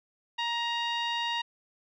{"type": "tone with low-pass filter", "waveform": "sawtooth", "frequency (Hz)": 940, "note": "A#5", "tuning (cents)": 14, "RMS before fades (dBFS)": -31, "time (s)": [0.38, 1.42], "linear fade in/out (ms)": 10, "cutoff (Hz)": 3400, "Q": 3.9, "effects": []}